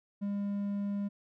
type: tone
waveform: triangle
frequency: 201.8 Hz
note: G#3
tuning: 49 cents flat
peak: -29 dBFS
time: 0.21-1.09 s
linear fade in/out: 20 ms
effects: none